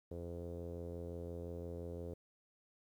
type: tone with low-pass filter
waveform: sawtooth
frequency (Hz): 85.8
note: F2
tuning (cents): -30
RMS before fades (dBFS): -45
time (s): 0.11-2.14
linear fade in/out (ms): 5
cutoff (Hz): 480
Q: 5
effects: 12-bit